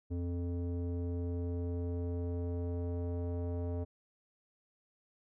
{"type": "tone with low-pass filter sweep", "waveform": "square", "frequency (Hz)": 87, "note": "F2", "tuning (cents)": -6, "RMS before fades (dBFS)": -36, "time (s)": [0.1, 3.85], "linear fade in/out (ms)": 20, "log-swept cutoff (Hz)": [360, 560], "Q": 2, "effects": []}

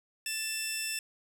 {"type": "tone pair together", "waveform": "15% pulse", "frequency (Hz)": [1760, 2670], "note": ["A6", "E7"], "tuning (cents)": [0, 22], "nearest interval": "perfect fifth", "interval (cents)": 722, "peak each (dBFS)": [-34, -26], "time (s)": [0.26, 0.99], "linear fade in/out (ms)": 2, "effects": []}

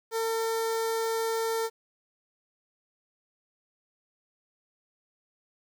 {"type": "tone with notch filter", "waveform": "sawtooth", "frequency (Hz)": 451.6, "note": "A4", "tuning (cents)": 45, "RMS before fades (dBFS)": -29, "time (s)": [0.11, 1.7], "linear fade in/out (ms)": 50, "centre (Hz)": 2700, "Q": 1.6, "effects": ["10-bit"]}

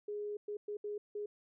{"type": "tone bursts at uneven times", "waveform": "sine", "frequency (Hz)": 415.3, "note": "G#4", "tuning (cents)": 0, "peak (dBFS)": -37, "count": 5, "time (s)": [[0.08, 0.37], [0.48, 0.57], [0.68, 0.77], [0.84, 0.98], [1.15, 1.26]], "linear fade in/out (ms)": 5, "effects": []}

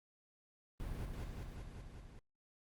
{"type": "noise with echo", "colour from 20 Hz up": "brown", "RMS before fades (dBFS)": -42, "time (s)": [0.8, 1.05], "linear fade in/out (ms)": 0, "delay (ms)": 190, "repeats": 6, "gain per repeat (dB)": -2, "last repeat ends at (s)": 2.19, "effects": ["Opus 32 kbps"]}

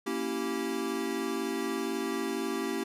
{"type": "chord", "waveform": "square", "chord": "A# diminished seventh", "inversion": "none", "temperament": "equal with one note detuned", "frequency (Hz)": [233.1, 277.2, 329.6, 387.7], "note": ["A#3", "C#4", "E4", "G4"], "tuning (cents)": [0, 0, 0, -19], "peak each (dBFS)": [-38, -37, -37, -35], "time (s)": [0.06, 2.84], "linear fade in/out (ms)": 10, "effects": ["resampled to 32000 Hz"]}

